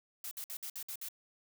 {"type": "noise bursts", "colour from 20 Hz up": "blue", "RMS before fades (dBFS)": -42, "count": 7, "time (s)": [0.24, 1.086], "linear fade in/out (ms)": 2, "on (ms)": 72, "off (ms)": 57, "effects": []}